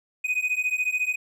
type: beating tone pair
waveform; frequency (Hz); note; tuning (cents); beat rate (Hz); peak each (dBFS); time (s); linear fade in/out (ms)
triangle; 2489 / 2503; D#7 / D#7; 0 / +10; 14; -25 / -24; 0.24-1.16; 10
effects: none